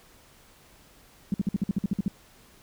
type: tone bursts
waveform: sine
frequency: 196.2 Hz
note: G3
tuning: 2 cents sharp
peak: -21 dBFS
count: 11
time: 1.32-2.081 s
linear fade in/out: 2 ms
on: 21 ms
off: 53 ms
effects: pink hiss -56 dBFS RMS until 2.62 s